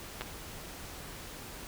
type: clicks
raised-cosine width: 0.3 ms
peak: -19 / -22 dBFS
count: 2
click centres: 0.21 / 0.218 s
effects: pink hiss -45 dBFS RMS until 1.67 s